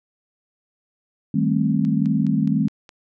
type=chord; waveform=sine; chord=A half-diminished seventh; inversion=second; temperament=just; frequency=158.4 / 198 / 220 / 264 Hz; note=Eb3 / G3 / A3 / C4; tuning=+31 / +18 / 0 / +16 cents; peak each=-22 / -22 / -22 / -23 dBFS; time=1.34-2.68 s; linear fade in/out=5 ms
type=click train; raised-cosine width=0.2 ms; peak=-26 dBFS; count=6; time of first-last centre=1.85-2.892 s; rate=4.8 Hz
effects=none